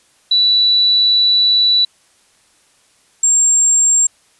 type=tone pair in turn; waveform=sine; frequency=3951 / 7441 Hz; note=B7 / A#8; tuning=0 / -4 cents; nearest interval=major seventh; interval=1096 cents; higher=second; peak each=-9 / -9 dBFS; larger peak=neither; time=0.31-1.85 / 3.23-4.07 s; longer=first; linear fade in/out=5 ms; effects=white hiss -54 dBFS RMS until 4.39 s + resampled to 24000 Hz